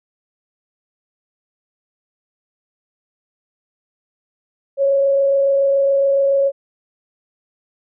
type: tone with frequency modulation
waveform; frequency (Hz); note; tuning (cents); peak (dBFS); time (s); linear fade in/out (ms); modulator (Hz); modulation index
sine; 552; C#5; -7; -12; 4.77-6.52; 50; 27.1; 0.23
effects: none